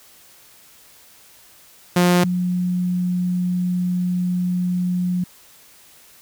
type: tone pair in turn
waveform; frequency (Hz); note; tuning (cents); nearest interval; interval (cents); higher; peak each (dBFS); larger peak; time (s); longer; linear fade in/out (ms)
sawtooth / sine; 177.4 / 179.67; F3 / F3; +27 / +49; unison; 22; second; -9 / -18; first; 1.96-2.24 / 2.24-5.24; second; 5
effects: white hiss -49 dBFS RMS until 6.21 s